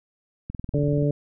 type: click train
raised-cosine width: 5 ms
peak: -20 dBFS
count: 12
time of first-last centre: 0.5-1.026 s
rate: 20.9 Hz
type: harmonic tone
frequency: 145.2 Hz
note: D3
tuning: 19 cents flat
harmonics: 1 / 2 / 3 / 4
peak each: -21 / -26 / -27 / -29 dBFS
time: 0.74-1.11 s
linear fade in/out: 2 ms
effects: none